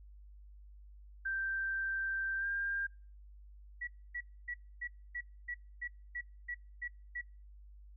sine tone with pitch glide, 1568 to 1599.1 Hz, G6 to G6, 0 to +34 cents, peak -33 dBFS, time 1.25-2.87 s, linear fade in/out 10 ms, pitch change +34 cents, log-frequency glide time 2.38-2.46 s
sine tone bursts, 1937 Hz, B6, 34 cents flat, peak -37 dBFS, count 11, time 3.81-7.214 s, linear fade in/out 10 ms, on 64 ms, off 270 ms
effects noise-tail reverb RT60 0.4 s tail -26 dB re dry + added 50 Hz sine -52 dBFS peak until 7.96 s

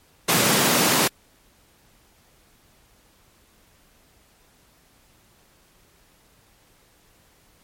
pink high-pass noise, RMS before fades -19 dBFS, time 0.28-1.08 s, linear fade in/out 10 ms, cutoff 140 Hz, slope 24 dB/octave, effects pink hiss -58 dBFS RMS until 7.63 s + MP3 64 kbps

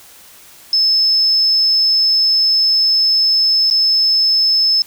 sine tone with dropouts, 5230 Hz, E8, 15 cents flat, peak -10 dBFS, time 0.73-4.82 s, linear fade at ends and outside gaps 1 ms, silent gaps 3.701-3.71 s, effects white hiss -42 dBFS RMS until 4.86 s

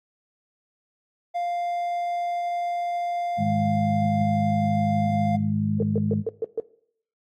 triangle tone, 698.5 Hz, F5, in tune, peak -22 dBFS, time 1.34-5.37 s, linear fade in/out 20 ms
harmonic tone, 52 Hz, G#1, 3 cents sharp, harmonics 2 / 3 / 4, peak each -28 / -28 / -23 dBFS, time 3.37-6.24 s, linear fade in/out 50 ms
sine tone bursts, 450.5 Hz, A4, 41 cents sharp, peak -21 dBFS, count 6, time 5.8-6.6 s, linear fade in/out 2 ms, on 25 ms, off 130 ms
effects noise-tail reverb RT60 0.6 s tail -18 dB re dry + AAC 48 kbps

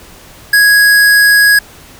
square tone, 1661.2 Hz, G#6, in tune, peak -5 dBFS, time 0.53-1.59 s, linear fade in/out 5 ms, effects pink hiss -37 dBFS RMS until 1.99 s

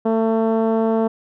10% pulse tone with low-pass filter, 223.7 Hz, A3, 29 cents sharp, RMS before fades -18 dBFS, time 0.05-1.08 s, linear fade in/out 10 ms, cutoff 570 Hz, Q 0.83, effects none

